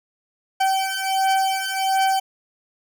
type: beating tone pair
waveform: 40% pulse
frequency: 769 / 770.4 Hz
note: G5 / G5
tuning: -33 / -30 cents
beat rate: 1.4 Hz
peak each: -21 dBFS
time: 0.6-2.2 s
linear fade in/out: 10 ms
effects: none